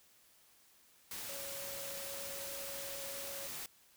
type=tone in noise; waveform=sine; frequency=554.4 Hz; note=C#5; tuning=in tune; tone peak=-48 dBFS; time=1.29-3.47 s; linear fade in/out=2 ms; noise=white; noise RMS=-44 dBFS; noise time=1.11-3.66 s; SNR=-7 dB; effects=white hiss -66 dBFS RMS until 3.96 s